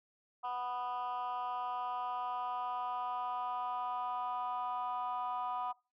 sine chord, B major, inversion second, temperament just, 740.8 / 987.8 / 1234.7 Hz, F#5 / B5 / D#6, +2 / 0 / -14 cents, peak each -37 / -37 / -40 dBFS, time 0.43-5.73 s, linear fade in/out 20 ms, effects noise-tail reverb RT60 0.3 s tail -24 dB re dry + tanh soft clip ceiling -31 dBFS

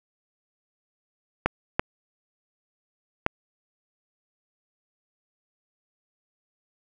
clicks, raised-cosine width 0.5 ms, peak -5 dBFS, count 3, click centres 1.46 / 1.795 / 3.264 s, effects none

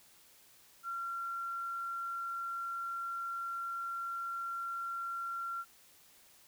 sine tone, 1371 Hz, F6, 32 cents flat, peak -36 dBFS, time 0.83-5.65 s, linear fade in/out 50 ms, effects white hiss -62 dBFS RMS until 6.47 s

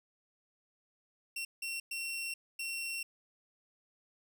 sawtooth tone bursts at uneven times, 2724 Hz, F7, 44 cents flat, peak -33 dBFS, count 4, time 1.36-1.45 / 1.62-1.8 / 1.91-2.34 / 2.59-3.03 s, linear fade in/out 5 ms, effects none

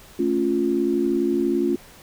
sine chord, A augmented, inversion none, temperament equal, 220 / 277.2 / 349.2 Hz, A3 / C#4 / E#4, 0 / 0 / 0 cents, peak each -26 / -23 / -21 dBFS, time 0.19-1.76 s, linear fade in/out 5 ms, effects pink hiss -47 dBFS RMS until 2.02 s

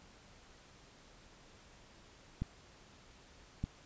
clicks, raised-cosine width 5 ms, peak -23 dBFS, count 2, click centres 2.42 / 3.64 s, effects pink hiss -60 dBFS RMS until 3.85 s + resampled to 16000 Hz

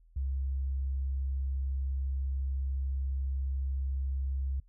sine tone, 67.1 Hz, C2, 44 cents sharp, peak -30 dBFS, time 0.16-4.6 s, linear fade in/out 5 ms, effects noise-tail reverb RT60 0.1 s tail -20 dB re dry + added 41 Hz sine -57 dBFS peak until 4.68 s

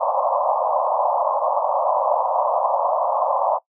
pink band-pass noise, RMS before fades -20 dBFS, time 0-3.59 s, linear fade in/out 20 ms, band 550 to 1100 Hz, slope 96 dB/octave, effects noise-tail reverb RT60 0.1 s tail -20 dB re dry

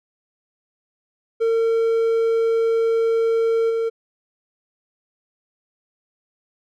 triangle tone with level steps, 455 Hz, A#4, 42 cents flat, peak -14 / -17 dBFS, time 1.4-3.9 s, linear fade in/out 20 ms, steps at 3.69 s, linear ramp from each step 20 ms, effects none

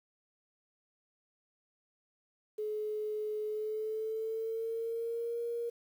sine tone with pitch glide, 426.2 to 470.2 Hz, G#4 to A#4, +45 to +15 cents, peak -33 dBFS, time 2.58-5.7 s, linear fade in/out 10 ms, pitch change +170 cents, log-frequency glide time 3.47-5.4 s, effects 10-bit

